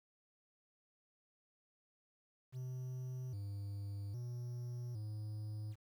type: tone with pitch steps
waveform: triangle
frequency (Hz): 127.9 / 100.6 / 121.6 / 106.6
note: C3 / G2 / B2 / G#2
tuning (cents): -39 / +45 / -26 / +46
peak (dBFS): -39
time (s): 2.52-5.76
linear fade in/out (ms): 50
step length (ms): 810
effects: 11-bit